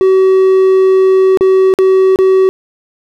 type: tone with dropouts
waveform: triangle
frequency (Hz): 379.2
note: F#4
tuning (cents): +43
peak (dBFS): -3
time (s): 0.01-2.49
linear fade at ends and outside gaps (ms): 0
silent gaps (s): 1.373-1.409 / 1.739-1.788 / 2.159-2.188
effects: none